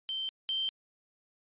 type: tone pair in turn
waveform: sine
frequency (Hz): 3115 / 3128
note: G7 / G7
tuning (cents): -12 / -4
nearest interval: unison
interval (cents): 8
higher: second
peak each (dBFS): -32 / -29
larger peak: second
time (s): 0.09-0.29 / 0.49-0.69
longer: neither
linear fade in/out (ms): 0
effects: resampled to 8000 Hz